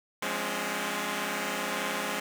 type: chord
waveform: 5% pulse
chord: Db major seventh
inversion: first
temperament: equal with one note detuned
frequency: 174.61 / 207.7 / 261.6 / 283.5 Hz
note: F3 / Ab3 / C4 / Db4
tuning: 0 / 0 / 0 / +39 cents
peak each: -27 / -22 / -25 / -25 dBFS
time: 0.22-2.2 s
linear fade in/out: 5 ms
effects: none